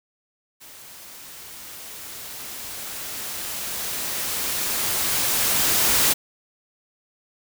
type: noise with level ramp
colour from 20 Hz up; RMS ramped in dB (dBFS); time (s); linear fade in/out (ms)
white; -44 to -18; 0.6-6.14; 20
effects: none